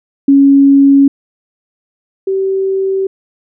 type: tone pair in turn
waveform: sine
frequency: 277.2 / 385.2 Hz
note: C#4 / G4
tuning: 0 / -30 cents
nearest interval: tritone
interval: 570 cents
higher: second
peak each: -3 / -11 dBFS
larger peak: first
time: 0.28-1.08 / 2.27-3.07 s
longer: neither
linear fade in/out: 5 ms
effects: none